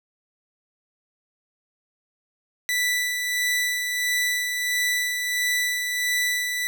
sawtooth tone with tremolo, 1975.5 Hz, B6, in tune, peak -17 dBFS, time 2.69-6.67 s, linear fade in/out 0 ms, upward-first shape sine, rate 1.5 Hz, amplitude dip 40%, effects none

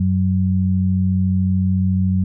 sine tone pair together, 93.2 / 187.05 Hz, F#2 / F#3, +13 / +19 cents, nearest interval octave, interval 1206 cents, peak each -17 dBFS, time 0-2.24 s, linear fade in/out 5 ms, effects none

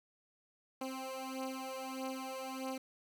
15% pulse beating tone pair, 262.2 / 263.8 Hz, C4 / C4, +4 / +14 cents, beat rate 1.6 Hz, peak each -36 / -37 dBFS, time 0.81-2.78 s, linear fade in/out 5 ms, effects none

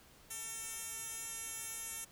10% pulse tone with band-pass filter, 450.2 Hz, A4, 40 cents sharp, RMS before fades -44 dBFS, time 0.3-2.05 s, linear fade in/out 10 ms, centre 9500 Hz, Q 3, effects pink hiss -61 dBFS RMS until 2.11 s

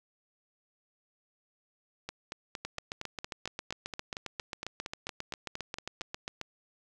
two click trains, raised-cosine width 0.2 ms, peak -19 / -20 dBFS, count 29 / 18, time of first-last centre 2.65-6.413 / 2.09-6.016 s, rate 7.44 / 4.33 Hz, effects none

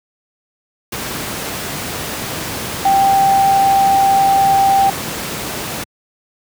sine tone in noise, 784 Hz, G5, in tune, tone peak -9 dBFS, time 2.85-4.9 s, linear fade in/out 5 ms, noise pink, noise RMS -23 dBFS, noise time 0.92-5.84 s, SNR +11 dB, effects high-pass 100 Hz 12 dB/octave

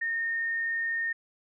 sine tone, 1834 Hz, A#6, 29 cents flat, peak -27 dBFS, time 0.01-1.13 s, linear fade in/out 10 ms, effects none

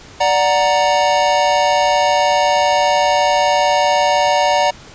square chord, D augmented, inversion none, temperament equal, 587.3 / 740 / 932.3 Hz, D5 / F#5 / A#5, 0 / 0 / 0 cents, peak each -17 dBFS, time 0.2-4.71 s, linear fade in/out 10 ms, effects pink hiss -39 dBFS RMS until 4.94 s + resampled to 16000 Hz

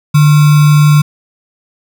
sine tone with sample-and-hold, 149 Hz, D3, 25 cents sharp, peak -3 dBFS, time 0.14-1.02 s, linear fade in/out 10 ms, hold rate 1225 Hz, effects none

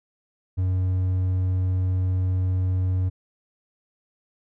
triangle tone, 92.5 Hz, F#2, in tune, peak -18 dBFS, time 0.57-3.1 s, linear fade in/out 20 ms, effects none

